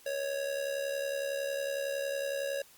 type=tone with amplitude modulation; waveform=square; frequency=554.4 Hz; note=C#5; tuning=in tune; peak=-30 dBFS; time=0.06-2.62 s; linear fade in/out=5 ms; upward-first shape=sine; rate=70.9 Hz; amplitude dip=60%; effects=white hiss -58 dBFS RMS until 2.77 s + Opus 48 kbps